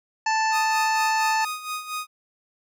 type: harmonic tone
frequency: 880 Hz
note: A5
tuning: in tune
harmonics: 1 / 2 / 3 / 5 / 6 / 7 / 8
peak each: -21 / -27 / -31 / -35 / -37 / -38 / -39 dBFS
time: 0.26-1.45 s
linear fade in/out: 5 ms
type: tone with tremolo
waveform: sawtooth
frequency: 1244.5 Hz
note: D#6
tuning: in tune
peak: -23 dBFS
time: 0.51-2.07 s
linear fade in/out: 50 ms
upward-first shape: sine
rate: 4.3 Hz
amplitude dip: 70%
effects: none